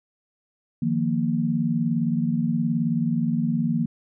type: chord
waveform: sine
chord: Eb suspended second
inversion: none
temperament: equal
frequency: 155.56 / 174.61 / 233.1 Hz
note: Eb3 / F3 / Bb3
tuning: 0 / 0 / 0 cents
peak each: -26 / -26 / -23 dBFS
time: 0.82-3.86 s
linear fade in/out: 5 ms
effects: none